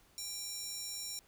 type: tone with high-pass filter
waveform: square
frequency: 792 Hz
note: G5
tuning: 18 cents sharp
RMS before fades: -42 dBFS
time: 0.18-1.19 s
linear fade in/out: 0 ms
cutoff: 6000 Hz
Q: 2.5
effects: pink hiss -66 dBFS RMS until 1.27 s